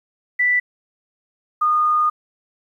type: tone pair in turn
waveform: sine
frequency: 1975.5 / 1225.2 Hz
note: B6 / D#6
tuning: 0 / -27 cents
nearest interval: minor sixth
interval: 827 cents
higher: first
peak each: -14 dBFS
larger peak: neither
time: 0.39-0.6 / 1.61-2.1 s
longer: second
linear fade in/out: 10 ms
effects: 9-bit